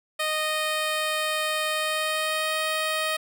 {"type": "tone with pitch glide", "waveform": "10% pulse", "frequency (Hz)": [619, 626.2], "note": ["D#5", "D#5"], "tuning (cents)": [-9, 11], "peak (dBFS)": -16, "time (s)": [0.19, 3.17], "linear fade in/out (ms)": 10, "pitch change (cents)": 20, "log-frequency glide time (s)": [1.71, 2.6], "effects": []}